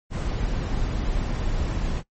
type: noise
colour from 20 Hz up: brown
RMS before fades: -25 dBFS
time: 0.1-2.03 s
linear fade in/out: 50 ms
effects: noise-tail reverb RT60 0.1 s tail -19 dB re dry + MP3 32 kbps